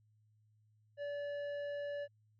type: tone with tanh clipping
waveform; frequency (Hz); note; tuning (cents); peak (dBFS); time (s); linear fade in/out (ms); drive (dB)
sine; 576; D5; -34; -40; 0.97-2.08; 50; 10
effects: added 107 Hz sine -68 dBFS peak until 2.39 s